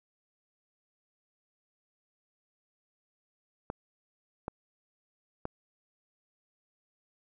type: clicks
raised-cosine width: 1 ms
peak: -20 dBFS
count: 3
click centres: 3.701 / 4.481 / 5.454 s
effects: none

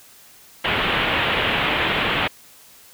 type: low-pass noise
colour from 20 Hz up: white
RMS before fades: -21 dBFS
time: 0.64-2.28 s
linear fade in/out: 10 ms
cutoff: 3300 Hz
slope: 48 dB/octave
effects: white hiss -48 dBFS RMS until 2.93 s

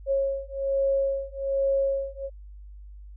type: beating tone pair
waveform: sine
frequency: 546 / 547.2 Hz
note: C#5 / C#5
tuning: -26 / -23 cents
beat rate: 1.2 Hz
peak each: -26 dBFS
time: 0.06-2.3 s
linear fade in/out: 50 ms
effects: added 50 Hz sine -41 dBFS peak until 3.16 s

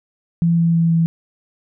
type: tone with pitch steps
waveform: sine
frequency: 168.5 / 167.43 / 166.37 / 165.32 Hz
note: E3 / E3 / E3 / E3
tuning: +38 / +27 / +16 / +5 cents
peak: -12 dBFS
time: 0.42-1.06 s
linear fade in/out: 0 ms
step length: 160 ms
effects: none

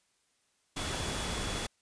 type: tone in noise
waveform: sine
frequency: 3401 Hz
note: G#7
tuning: 40 cents sharp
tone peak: -44 dBFS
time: 0.76-1.67 s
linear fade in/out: 10 ms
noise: pink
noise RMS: -35 dBFS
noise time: 0.76-1.67 s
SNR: -12 dB
effects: white hiss -73 dBFS RMS until 1.81 s + resampled to 22050 Hz

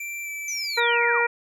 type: tone with pitch glide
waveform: square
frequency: 2349 to 2317 Hz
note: D7 to D7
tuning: 0 to -24 cents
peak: -31 dBFS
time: 0-0.8 s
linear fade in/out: 5 ms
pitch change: -24 cents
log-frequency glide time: 0.23-0.29 s
type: linear sweep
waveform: sine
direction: down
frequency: 6190 to 840 Hz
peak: -28 dBFS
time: 0.48-1.21 s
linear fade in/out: 2 ms
type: harmonic tone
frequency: 472.7 Hz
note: A#4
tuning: 24 cents sharp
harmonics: 1 / 2 / 3 / 4 / 5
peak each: -25 / -25 / -25 / -25 / -25 dBFS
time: 0.77-1.27 s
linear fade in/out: 10 ms
effects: none

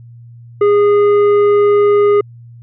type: tone with tanh clipping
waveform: sine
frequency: 410.7 Hz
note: G#4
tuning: 19 cents flat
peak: -9 dBFS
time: 0.61-2.21 s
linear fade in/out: 5 ms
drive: 11 dB
effects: added 118 Hz sine -34 dBFS peak until 2.62 s + low-pass 2000 Hz 12 dB/octave

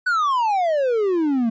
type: exponential sweep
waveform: triangle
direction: down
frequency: 1519 to 220 Hz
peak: -15 dBFS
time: 0.06-1.5 s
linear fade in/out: 10 ms
effects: resampled to 16000 Hz

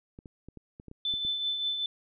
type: clicks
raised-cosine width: 3 ms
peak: -32 dBFS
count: 9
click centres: 0.189 / 0.258 / 0.486 / 0.573 / 0.799 / 0.883 / 0.914 / 1.139 / 1.25 s
type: tone with tremolo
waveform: sine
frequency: 3520 Hz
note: A7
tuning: in tune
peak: -26 dBFS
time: 1.05-1.86 s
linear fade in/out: 2 ms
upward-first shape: triangle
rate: 5.2 Hz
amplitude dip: 50%
effects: none

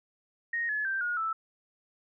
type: tone with pitch steps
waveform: sine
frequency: 1864.7 / 1709.9 / 1568 / 1437.9 / 1318.5 Hz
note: A#6 / A6 / G6 / F#6 / E6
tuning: 0 / -50 / 0 / -50 / 0 cents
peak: -28 dBFS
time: 0.53-1.33 s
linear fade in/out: 5 ms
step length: 160 ms
effects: none

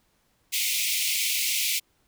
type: high-pass noise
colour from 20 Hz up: pink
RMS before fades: -26 dBFS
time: 0.52-1.8 s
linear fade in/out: 20 ms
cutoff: 2100 Hz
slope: 96 dB/octave
effects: pink hiss -68 dBFS RMS until 2.07 s

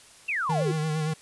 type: exponential sweep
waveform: sine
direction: down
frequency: 2794 to 331.3 Hz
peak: -25 dBFS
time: 0.28-0.72 s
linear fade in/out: 10 ms
type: tone with vibrato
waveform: square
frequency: 155.56 Hz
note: D#3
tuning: in tune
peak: -26 dBFS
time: 0.49-1.14 s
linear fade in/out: 10 ms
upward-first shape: sine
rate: 8.7 Hz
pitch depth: 42 cents each way
effects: white hiss -52 dBFS RMS until 1.21 s + resampled to 24000 Hz

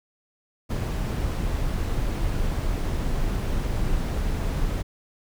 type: noise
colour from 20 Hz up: brown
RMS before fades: -25 dBFS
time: 0.69-4.83 s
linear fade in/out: 20 ms
effects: none

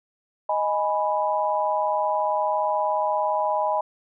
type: chord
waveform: sine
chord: G# minor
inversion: second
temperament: equal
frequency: 622.3 / 830.6 / 987.8 Hz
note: D#5 / G#5 / B5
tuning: 0 / 0 / 0 cents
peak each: -25 dBFS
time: 0.49-3.81 s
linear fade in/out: 5 ms
effects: none

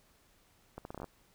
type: accelerating click train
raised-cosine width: 1 ms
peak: -28 dBFS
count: 9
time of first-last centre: 0.78-1.043 s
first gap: 71 ms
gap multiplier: 0.76
effects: pink hiss -67 dBFS RMS until 1.34 s

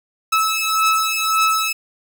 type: beating tone pair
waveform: sawtooth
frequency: 1301 / 1302.8 Hz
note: E6 / E6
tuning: -23 / -21 cents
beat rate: 1.8 Hz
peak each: -15 dBFS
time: 0.32-1.73 s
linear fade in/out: 10 ms
effects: none

